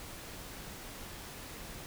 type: silence
effects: pink hiss -46 dBFS RMS until 1.86 s